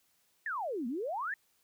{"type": "exponential two-way sweep", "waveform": "sine", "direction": "down then up", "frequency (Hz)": [1876, 223.1, 1876], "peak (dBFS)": -33, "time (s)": [0.46, 1.34], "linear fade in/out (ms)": 2, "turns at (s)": 0.87, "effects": ["white hiss -72 dBFS RMS until 1.63 s"]}